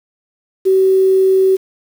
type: tone with quantisation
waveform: sine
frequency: 380.7 Hz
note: F#4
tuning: 49 cents sharp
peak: -8 dBFS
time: 0.65-1.57 s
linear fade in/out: 20 ms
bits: 6
effects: none